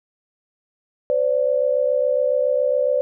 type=tone pair together; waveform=sine; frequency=512 / 579.2 Hz; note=C5 / D5; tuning=-38 / -24 cents; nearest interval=major second; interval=214 cents; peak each=-19 dBFS; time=1.1-3.01 s; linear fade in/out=0 ms; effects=none